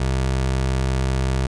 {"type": "tone", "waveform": "25% pulse", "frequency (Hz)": 65.41, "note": "C2", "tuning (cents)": 0, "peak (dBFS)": -15, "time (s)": [0, 1.47], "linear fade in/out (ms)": 5, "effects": ["resampled to 22050 Hz"]}